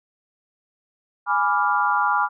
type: chord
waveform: sine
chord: G# diminished seventh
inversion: none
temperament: equal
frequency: 830.6 / 987.8 / 1174.7 / 1396.9 Hz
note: G#5 / B5 / D6 / F6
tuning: 0 / 0 / 0 / 0 cents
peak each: -23 dBFS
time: 1.26-2.29 s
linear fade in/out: 50 ms
effects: none